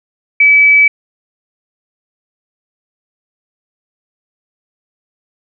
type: tone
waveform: sine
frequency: 2294 Hz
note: D7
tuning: 41 cents flat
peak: -4 dBFS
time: 0.4-0.88 s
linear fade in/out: 5 ms
effects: none